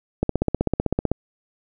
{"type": "click train", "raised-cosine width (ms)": 2, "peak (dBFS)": -6, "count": 15, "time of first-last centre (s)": [0.23, 1.116], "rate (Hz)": 15.8, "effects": []}